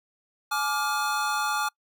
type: chord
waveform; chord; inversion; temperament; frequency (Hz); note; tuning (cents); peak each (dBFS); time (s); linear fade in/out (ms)
square; D diminished; second; just; 845.8 / 1174.7 / 1409.6; Ab5 / D6 / F6; +31 / 0 / +16; -30; 0.51-1.69; 10
effects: noise-tail reverb RT60 0.1 s tail -26 dB re dry